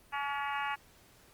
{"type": "harmonic tone with a mistuned harmonic", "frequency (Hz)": 283.4, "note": "C#4", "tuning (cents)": 38, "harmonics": [3, 4, 5, 6, 7, 8, 9, 10], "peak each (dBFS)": [-36, -38, -40, -42, -43, -44, -45, -46], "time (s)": [0.12, 0.76], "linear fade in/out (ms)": 20, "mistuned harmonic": 7, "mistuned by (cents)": -35, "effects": ["pink hiss -61 dBFS RMS until 1.33 s", "Opus 32 kbps"]}